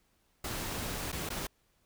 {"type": "noise with dropouts", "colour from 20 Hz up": "pink", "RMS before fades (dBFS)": -37, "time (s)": [0.44, 1.47], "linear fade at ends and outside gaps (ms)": 5, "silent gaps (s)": [[1.119, 1.126], [1.291, 1.302]], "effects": ["pink hiss -72 dBFS RMS until 1.85 s"]}